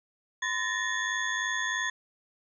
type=tone cluster; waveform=sine; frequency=1023 / 1750 / 1853 / 3453 / 6540 Hz; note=C6 / A6 / A#6 / A7 / G#8; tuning=-39 / -10 / -11 / -33 / -28 cents; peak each=-36 / -33 / -31 / -37 / -39 dBFS; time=0.42-1.9 s; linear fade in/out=5 ms; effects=none